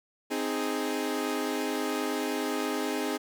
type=chord; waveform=sawtooth; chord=Ab major; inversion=first; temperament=equal; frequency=261.6 / 311.1 / 415.3 Hz; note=C4 / Eb4 / Ab4; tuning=0 / 0 / 0 cents; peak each=-29 dBFS; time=0.3-3.18 s; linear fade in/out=20 ms; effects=none